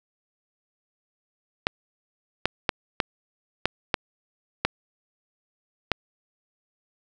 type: clicks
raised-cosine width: 0.3 ms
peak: -4 dBFS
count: 8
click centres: 1.669 / 2.456 / 2.692 / 3.002 / 3.656 / 3.942 / 4.65 / 5.917 s
effects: none